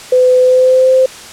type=tone with pitch glide; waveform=sine; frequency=506 to 519.9 Hz; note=B4 to C5; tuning=+42 to -11 cents; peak=-5 dBFS; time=0.12-1.06 s; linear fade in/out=5 ms; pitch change=+47 cents; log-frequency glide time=0.4-0.92 s; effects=white hiss -31 dBFS RMS until 1.32 s + low-pass 8000 Hz 12 dB/octave